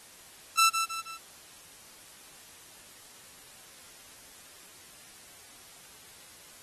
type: tone with echo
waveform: sawtooth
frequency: 1331 Hz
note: E6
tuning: 16 cents sharp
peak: -16 dBFS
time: 0.57-0.7 s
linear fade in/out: 20 ms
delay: 160 ms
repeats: 3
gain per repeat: -7 dB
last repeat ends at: 1.18 s
effects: white hiss -52 dBFS RMS until 6.62 s + AAC 32 kbps